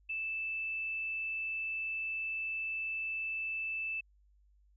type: tone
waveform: sine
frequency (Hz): 2637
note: E7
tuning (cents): 0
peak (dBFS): -34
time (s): 0.09-4.01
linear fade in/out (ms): 10
effects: added 50 Hz sine -63 dBFS peak until 4.76 s